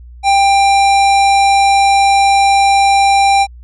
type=tone with hard clipping; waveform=sine; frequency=792 Hz; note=G5; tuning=18 cents sharp; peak=-9 dBFS; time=0.23-3.47 s; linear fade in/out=50 ms; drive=18 dB; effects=added 60 Hz sine -32 dBFS peak until 3.63 s + resampled to 24000 Hz